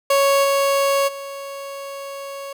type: tone with level steps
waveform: 30% pulse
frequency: 554.4 Hz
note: C#5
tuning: in tune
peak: -11 / -13 / -27 dBFS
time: 0.1-2.53 s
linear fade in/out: 5 ms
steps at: 0.43 / 1.07 s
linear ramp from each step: 20 ms
effects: none